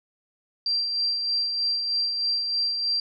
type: tone with tremolo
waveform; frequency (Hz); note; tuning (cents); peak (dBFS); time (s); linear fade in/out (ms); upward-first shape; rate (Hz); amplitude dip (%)
sine; 4719; D8; +7; -21; 0.66-3; 2; sine; 3.2; 40
effects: none